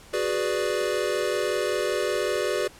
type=chord; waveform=square; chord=G# half-diminished seventh; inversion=third; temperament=equal; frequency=370 / 415.3 / 493.9 / 587.3 Hz; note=F#4 / G#4 / B4 / D5; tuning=0 / 0 / 0 / 0 cents; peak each=-30 dBFS; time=0.13-2.68 s; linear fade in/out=10 ms; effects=pink hiss -49 dBFS RMS until 2.79 s + low-pass 11000 Hz 12 dB/octave